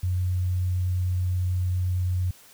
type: tone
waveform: sine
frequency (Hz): 90.9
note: F#2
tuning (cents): -30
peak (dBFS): -22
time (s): 0.03-2.31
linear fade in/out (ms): 5
effects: white hiss -52 dBFS RMS until 2.53 s